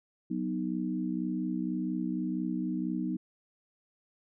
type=chord; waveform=sine; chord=B major; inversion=second; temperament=equal; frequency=185 / 246.9 / 311.1 Hz; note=F#3 / B3 / D#4; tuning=0 / 0 / 0 cents; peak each=-34 dBFS; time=0.3-3.17 s; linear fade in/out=10 ms; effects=none